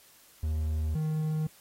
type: tone pair in turn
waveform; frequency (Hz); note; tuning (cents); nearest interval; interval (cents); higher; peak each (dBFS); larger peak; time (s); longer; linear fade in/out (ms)
triangle; 77.78 / 155.56; D#2 / D#3; 0 / 0; octave; 1200; second; -25; neither; 0.43-0.95 / 0.95-1.47; neither; 5
effects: white hiss -58 dBFS RMS until 1.6 s + AAC 48 kbps